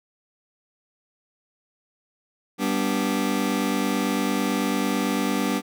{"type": "chord", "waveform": "sawtooth", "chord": "G major", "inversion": "none", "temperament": "just", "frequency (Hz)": [196, 245, 294], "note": ["G3", "B3", "D4"], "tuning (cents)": [0, -14, 2], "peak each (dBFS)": -22, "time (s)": [2.58, 5.62], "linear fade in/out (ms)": 50, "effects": []}